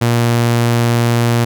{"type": "tone", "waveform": "sawtooth", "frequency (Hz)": 118.2, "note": "A#2", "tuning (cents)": 24, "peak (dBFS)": -7, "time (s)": [0.01, 1.45], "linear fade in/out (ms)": 10, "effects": []}